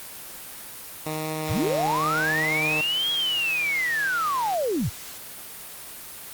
10% pulse tone with vibrato, 154.9 Hz, D#3, 7 cents flat, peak -19 dBFS, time 1.06-2.81 s, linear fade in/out 2 ms, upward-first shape triangle, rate 1 Hz, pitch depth 18 cents each way
click train, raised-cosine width 0.2 ms, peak -22 dBFS, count 490, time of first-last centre 1.47-4.545 s, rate 159 Hz
sine linear two-way sweep, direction up then down, 55.6 to 3322 to 68.5 Hz, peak -22 dBFS, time 1.49-4.9 s, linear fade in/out 20 ms, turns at 3.11 s
effects white hiss -39 dBFS RMS until 6.33 s + Opus 32 kbps

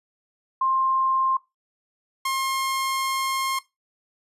sine / sawtooth tone pair in turn, 1056 / 1067.7 Hz, C6 / C6, +16 / +35 cents, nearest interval unison, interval 19 cents, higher second, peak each -19 dBFS, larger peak neither, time 0.61-1.37 / 2.25-3.59 s, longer second, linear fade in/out 5 ms, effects noise-tail reverb RT60 0.2 s tail -19 dB re dry + resampled to 32000 Hz

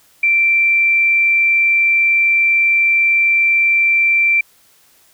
sine tone, 2349 Hz, D7, in tune, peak -10 dBFS, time 0.23-4.41 s, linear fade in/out 5 ms, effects white hiss -52 dBFS RMS until 5.13 s

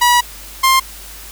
sawtooth tone pair in turn, 969 / 1056.4 Hz, B5 / C6, -33 / +16 cents, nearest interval minor second, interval 149 cents, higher second, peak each -5 dBFS, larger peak neither, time 0.01-0.21 / 0.63-0.8 s, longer first, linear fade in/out 10 ms, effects added 50 Hz sine -37 dBFS peak until 1.31 s + white hiss -35 dBFS RMS until 1.31 s

